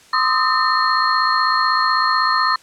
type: tone cluster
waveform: sine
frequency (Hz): 1037 / 1225 / 1281 / 1807 / 4242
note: C6 / D#6 / E6 / A6 / C8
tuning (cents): -16 / -27 / -50 / +46 / +23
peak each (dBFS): -19 / -21 / -20 / -21 / -23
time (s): 0.13-2.56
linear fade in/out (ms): 5
effects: white hiss -48 dBFS RMS until 2.62 s + low-pass 8000 Hz 12 dB/octave